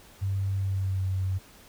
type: tone with pitch glide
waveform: sine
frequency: 97.4 to 94.35 Hz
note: G2 to F#2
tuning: -11 to +34 cents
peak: -25 dBFS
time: 0.21-1.39 s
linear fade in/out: 20 ms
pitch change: -55 cents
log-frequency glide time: 0.56-1.08 s
effects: pink hiss -53 dBFS RMS until 1.68 s